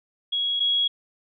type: tone pair in turn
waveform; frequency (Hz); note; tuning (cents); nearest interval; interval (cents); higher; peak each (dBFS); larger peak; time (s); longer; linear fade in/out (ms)
sine; 3322 / 3322; G#7 / G#7; 0 / 0; unison; 0; neither; -22 / -19; second; 0.32-0.6 / 0.6-0.88; neither; 10
effects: none